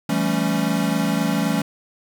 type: chord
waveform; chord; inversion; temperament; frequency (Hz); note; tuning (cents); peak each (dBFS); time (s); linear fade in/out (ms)
square; A dominant seventh; second; equal with one note detuned; 168.47 / 196 / 220 / 277.2; E3 / G3 / A3 / C#4; +38 / 0 / 0 / 0; -25; 0.09-1.62; 5
effects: 8-bit